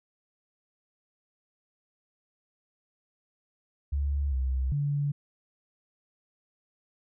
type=tone with pitch steps; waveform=sine; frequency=70.9 / 65.1 / 143.7 Hz; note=C#2 / C2 / D3; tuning=+40 / -8 / -37 cents; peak=-25 dBFS; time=3.92-5.12 s; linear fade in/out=10 ms; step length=400 ms; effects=none